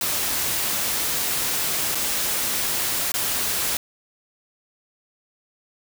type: noise with dropouts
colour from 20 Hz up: white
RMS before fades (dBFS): -24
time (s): 0.01-3.77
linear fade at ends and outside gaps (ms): 2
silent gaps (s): 1.949-1.953 / 3.119-3.14
effects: none